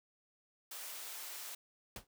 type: high-pass noise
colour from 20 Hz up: white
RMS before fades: -46 dBFS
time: 0.71-1.55 s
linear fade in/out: 5 ms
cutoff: 520 Hz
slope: 12 dB/octave
type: noise with exponential decay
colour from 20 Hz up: pink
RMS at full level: -40 dBFS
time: 1.96-2.07 s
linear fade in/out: 2 ms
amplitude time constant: 22 ms
effects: none